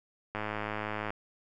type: click train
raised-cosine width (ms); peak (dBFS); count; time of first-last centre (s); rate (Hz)
0.5; -19; 81; 0.35-1.105; 106
effects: none